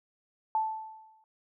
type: tone with exponential decay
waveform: sine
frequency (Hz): 877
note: A5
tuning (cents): -6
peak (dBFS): -23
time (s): 0.55-1.24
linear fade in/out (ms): 1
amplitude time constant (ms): 150
effects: none